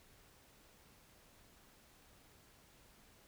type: silence
effects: pink hiss -65 dBFS RMS until 3.27 s